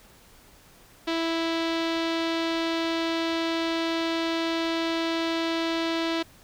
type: tone with low-pass filter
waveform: sawtooth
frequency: 329.6 Hz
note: E4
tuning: in tune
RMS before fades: -27 dBFS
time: 1.07-6.23 s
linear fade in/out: 10 ms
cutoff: 3900 Hz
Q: 2.2
effects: pink hiss -54 dBFS RMS until 6.43 s